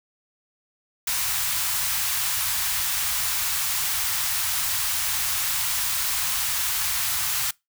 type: band-stop noise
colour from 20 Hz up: white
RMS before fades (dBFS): -25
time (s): 1.07-7.51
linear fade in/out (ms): 5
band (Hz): 130 to 840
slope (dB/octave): 24
effects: noise-tail reverb RT60 0.2 s tail -24 dB re dry